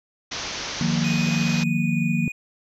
white low-pass noise, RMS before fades -31 dBFS, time 0.31-1.64 s, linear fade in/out 10 ms, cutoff 6400 Hz, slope 96 dB/octave
sine chord, Eb suspended second, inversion none, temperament equal with one note detuned, 155.56 / 178.7 / 233.1 Hz, Eb3 / F3 / Bb3, 0 / +40 / 0 cents, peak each -24 dBFS, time 0.81-2.28 s, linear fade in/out 2 ms
triangle tone with pitch glide, 2489 to 2465 Hz, D#7 to D#7, 0 to -17 cents, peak -28 dBFS, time 1.04-2.32 s, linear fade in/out 5 ms, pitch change -17 cents, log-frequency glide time 1.49-1.98 s
effects none

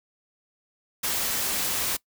white noise, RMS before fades -27 dBFS, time 1.03-1.97 s, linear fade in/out 10 ms, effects noise-tail reverb RT60 0.1 s tail -22 dB re dry

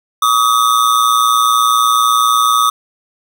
square ring-modulated tone, 1202 Hz, D6, 40 cents sharp, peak -7 dBFS, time 0.22-2.7 s, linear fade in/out 5 ms, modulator 60 Hz, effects none

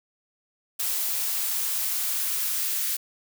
blue noise with high-pass filter sweep, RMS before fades -27 dBFS, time 0.79-2.97 s, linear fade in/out 10 ms, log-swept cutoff 370 to 1500 Hz, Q 1, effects none

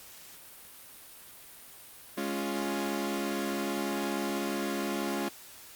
sawtooth chord, Db major, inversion second, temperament equal, 207.7 / 277.2 / 349.2 Hz, Ab3 / Db4 / F4, 0 / 0 / 0 cents, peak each -31 dBFS, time 2.17-5.29 s, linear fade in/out 10 ms, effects white hiss -50 dBFS RMS until 5.75 s + Opus 48 kbps

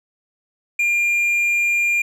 triangle tone, 2400 Hz, D7, 37 cents sharp, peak -14 dBFS, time 0.79-2.02 s, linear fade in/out 5 ms, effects none

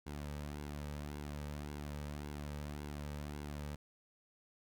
sawtooth tone with flanger, 73.42 Hz, D2, in tune, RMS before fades -44 dBFS, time 0.06-3.76 s, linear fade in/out 10 ms, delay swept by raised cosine 1.6 to 2.9 ms, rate 1.8 Hz, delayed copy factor -0.5, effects none

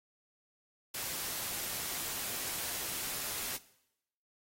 white noise, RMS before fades -38 dBFS, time 0.94-3.57 s, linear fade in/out 5 ms, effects noise-tail reverb RT60 0.8 s tail -18 dB re dry + AAC 48 kbps

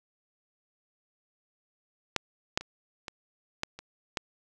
clicks, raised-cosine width 0.2 ms, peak -8 / -8 / -24 / -20 / -12 / -25 / -12 dBFS, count 7, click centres 2.163 / 2.575 / 2.61 / 3.082 / 3.634 / 3.79 / 4.172 s, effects none

